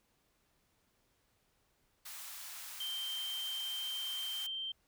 white high-pass noise, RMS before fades -47 dBFS, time 2.05-4.47 s, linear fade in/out 10 ms, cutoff 790 Hz, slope 24 dB/octave
sine tone, 3136 Hz, G7, in tune, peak -37 dBFS, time 2.8-4.72 s, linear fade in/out 5 ms
effects pink hiss -75 dBFS RMS until 4.87 s

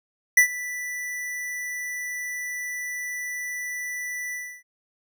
square tone with ADSR envelope, 1975.5 Hz, B6, in tune, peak -11 dBFS, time 0.37-4.63 s, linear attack 6 ms, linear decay 95 ms, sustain -19 dB, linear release 300 ms, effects none

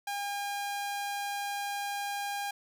sawtooth tone, 808 Hz, G#5, 48 cents flat, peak -29 dBFS, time 0.07-2.51 s, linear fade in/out 5 ms, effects none

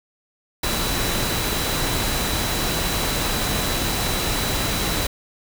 sine tone in noise, 3951 Hz, B7, in tune, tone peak -31 dBFS, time 0.63-5.07 s, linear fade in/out 5 ms, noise pink, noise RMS -23 dBFS, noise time 0.63-5.07 s, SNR -11 dB, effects none

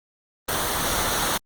pink noise with comb filter, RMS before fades -24 dBFS, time 0.48-1.38 s, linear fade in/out 10 ms, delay 0.4 ms, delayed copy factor -0.55, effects Opus 24 kbps

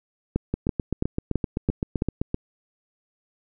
two click trains, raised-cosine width 3 ms, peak -11 / -9 dBFS, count 15 / 6, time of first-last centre 0.54-2.344 / 0.36-2.021 s, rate 7.76 / 3.01 Hz, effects none

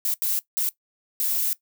violet noise bursts at uneven times, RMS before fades -24 dBFS, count 4, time 0.05-0.14 / 0.22-0.39 / 0.57-0.69 / 1.2-1.53 s, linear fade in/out 0 ms, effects noise-tail reverb RT60 0.1 s tail -18 dB re dry

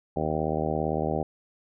harmonic tone, 77.78 Hz, D#2, in tune, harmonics 1 / 2 / 3 / 4 / 5 / 6 / 7 / 8 / 9 / 10, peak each -36 / -32 / -34 / -35 / -33 / -34 / -34 / -34 / -36 / -34 dBFS, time 0.16-1.23 s, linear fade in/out 5 ms, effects none

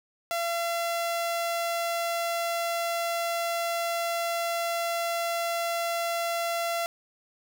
sawtooth tone, 680 Hz, F5, 46 cents flat, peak -23 dBFS, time 0.31-6.86 s, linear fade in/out 0 ms, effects none

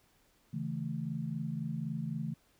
sine chord, A major, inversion first, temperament equal with one note detuned, 138.59 / 162.45 / 220 Hz, C#3 / E3 / A3, 0 / -25 / 0 cents, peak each -39 / -37 / -39 dBFS, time 0.53-2.34 s, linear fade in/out 10 ms, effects pink hiss -69 dBFS RMS until 2.59 s

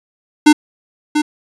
square tone with echo, 300.1 Hz, D4, 38 cents sharp, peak -4 dBFS, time 0.46-0.53 s, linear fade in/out 10 ms, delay 690 ms, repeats 1, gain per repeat -8 dB, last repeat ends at 1.22 s, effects resampled to 24000 Hz

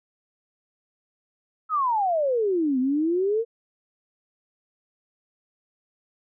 sine exponential two-way sweep, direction down then up, 1318.5 to 250 to 471.7 Hz, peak -20 dBFS, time 1.69-3.45 s, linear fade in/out 50 ms, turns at 2.79 s, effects none

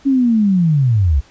sine linear sweep, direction down, 280 to 61.74 Hz, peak -10 dBFS, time 0.05-1.21 s, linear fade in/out 20 ms, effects pink hiss -48 dBFS RMS until 1.3 s + resampled to 16000 Hz

